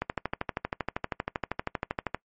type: click train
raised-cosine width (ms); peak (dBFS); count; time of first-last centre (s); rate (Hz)
0.5; -13; 28; 0.02-2.146; 12.7
effects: noise-tail reverb RT60 0.1 s tail -22 dB re dry + MP3 32 kbps